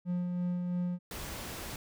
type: tone with tremolo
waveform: triangle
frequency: 177.7 Hz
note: F3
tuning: 30 cents sharp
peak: -27 dBFS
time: 0.05-0.99 s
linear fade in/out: 50 ms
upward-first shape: sine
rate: 3 Hz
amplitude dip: 30%
type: noise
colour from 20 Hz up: pink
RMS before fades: -41 dBFS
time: 1.11-1.76 s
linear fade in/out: 2 ms
effects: none